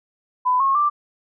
sine tone with pitch steps, 1002 / 1086.4 / 1177.9 Hz, B5 / C#6 / D6, +25 / -35 / +5 cents, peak -15 dBFS, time 0.45-0.9 s, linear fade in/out 20 ms, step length 150 ms, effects none

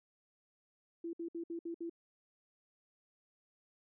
sine tone bursts, 336.4 Hz, E4, 35 cents sharp, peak -38 dBFS, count 6, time 1.04-1.897 s, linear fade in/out 5 ms, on 92 ms, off 61 ms, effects none

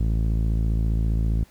sawtooth tone with low-pass filter, 55 Hz, A1, in tune, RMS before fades -22 dBFS, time 0-1.44 s, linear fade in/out 5 ms, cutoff 210 Hz, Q 0.73, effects pink hiss -56 dBFS RMS until 1.5 s

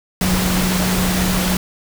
sine tone in noise, 183.8 Hz, F#3, 11 cents flat, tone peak -18 dBFS, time 0.21-1.57 s, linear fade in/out 2 ms, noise pink, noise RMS -20 dBFS, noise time 0.21-1.57 s, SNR -1 dB, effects none

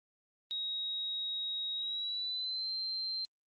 sine tone with pitch glide, 3793 to 4136 Hz, A#7 to C8, +29 to -21 cents, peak -34 dBFS, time 0.51-3.25 s, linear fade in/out 0 ms, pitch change +150 cents, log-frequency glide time 1.75-2.71 s, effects Opus 32 kbps

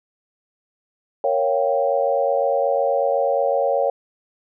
sine chord, G half-diminished seventh, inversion first, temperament equal, 466.2 / 554.4 / 698.5 / 784 Hz, Bb4 / Db5 / F5 / G5, 0 / 0 / 0 / 0 cents, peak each -24 / -19 / -24 / -25 dBFS, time 1.24-3.9 s, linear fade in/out 2 ms, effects none

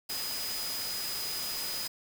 sine tone in noise, 4978 Hz, D#8, in tune, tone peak -36 dBFS, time 0.09-1.88 s, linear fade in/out 10 ms, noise white, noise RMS -37 dBFS, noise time 0.09-1.88 s, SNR -2 dB, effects none

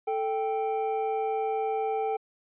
triangle tone pair together, 440 / 784 Hz, A4 / G5, 0 / 0 cents, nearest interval minor seventh, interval 1000 cents, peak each -27 dBFS, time 0.07-2.17 s, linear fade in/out 10 ms, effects resampled to 8000 Hz

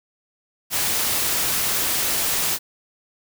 white noise, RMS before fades -22 dBFS, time 0.7-2.59 s, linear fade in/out 50 ms, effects none

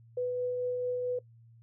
sine tone with tremolo, 496.2 Hz, B4, 8 cents sharp, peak -28 dBFS, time 0.17-1.19 s, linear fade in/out 5 ms, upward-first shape triangle, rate 4.5 Hz, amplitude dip 25%, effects noise-tail reverb RT60 0.1 s tail -20 dB re dry + added 115 Hz sine -54 dBFS peak until 1.62 s

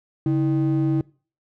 triangle ring-modulated tone, 230.8 Hz, A#3, 17 cents flat, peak -12 dBFS, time 0.26-1.01 s, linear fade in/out 2 ms, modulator 90.5 Hz, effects noise-tail reverb RT60 0.4 s tail -24 dB re dry + tanh soft clip ceiling -10 dBFS

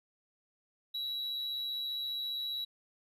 triangle tone with amplitude modulation, 3898 Hz, B7, 23 cents flat, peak -31 dBFS, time 0.94-2.65 s, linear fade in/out 10 ms, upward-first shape sine, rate 135 Hz, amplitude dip 40%, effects resampled to 32000 Hz

